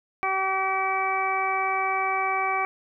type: harmonic tone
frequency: 383 Hz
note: G4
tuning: 40 cents flat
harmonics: 1 / 2 / 3 / 4 / 5 / 6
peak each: -34 / -27 / -27 / -38 / -38 / -28 dBFS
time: 0.23-2.65 s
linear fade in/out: 0 ms
effects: none